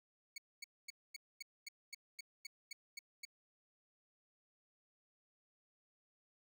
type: tone bursts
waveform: 20% pulse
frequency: 2226 Hz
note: C#7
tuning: 7 cents sharp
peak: -40 dBFS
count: 12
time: 0.36-3.252 s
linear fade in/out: 5 ms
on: 21 ms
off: 240 ms
effects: none